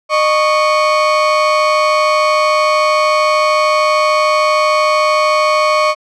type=tone pair together; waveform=35% pulse; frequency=612 / 1110.8 Hz; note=D#5 / C#6; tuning=-29 / +3 cents; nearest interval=minor seventh; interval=1032 cents; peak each=-11 dBFS; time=0.09-5.95 s; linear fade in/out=50 ms; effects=low-pass 5000 Hz 12 dB/octave